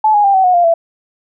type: tone with pitch steps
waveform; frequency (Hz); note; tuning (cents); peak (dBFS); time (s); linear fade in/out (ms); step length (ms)
sine; 864 / 827.8 / 793.2 / 760 / 728.2 / 697.7 / 668.5; A5 / G#5 / G5 / F#5 / F#5 / F5 / E5; -32 / -6 / +20 / +46 / -28 / -2 / +24; -7; 0.04-0.74; 5; 100
effects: none